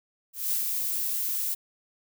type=noise with ADSR envelope; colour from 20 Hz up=violet; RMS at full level=-26 dBFS; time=0.33-1.55 s; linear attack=190 ms; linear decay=110 ms; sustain=-3 dB; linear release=16 ms; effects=none